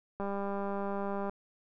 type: click train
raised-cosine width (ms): 1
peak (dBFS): -23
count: 219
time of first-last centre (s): 0.2-1.295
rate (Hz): 199
effects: none